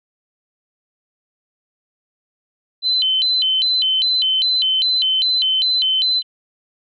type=tone with vibrato; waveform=sine; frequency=3520 Hz; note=A7; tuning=in tune; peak=-14 dBFS; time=2.82-6.23 s; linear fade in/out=50 ms; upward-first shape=square; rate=2.5 Hz; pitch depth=240 cents each way; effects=none